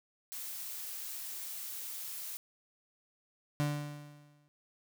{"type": "noise", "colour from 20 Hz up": "blue", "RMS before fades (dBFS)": -42, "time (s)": [0.32, 2.37], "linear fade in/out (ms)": 0}
{"type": "tone with exponential decay", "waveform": "35% pulse", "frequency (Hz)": 146.83, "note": "D3", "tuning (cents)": 0, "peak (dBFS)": -26, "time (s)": [3.6, 4.48], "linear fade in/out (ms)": 0, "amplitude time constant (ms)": 190}
{"effects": []}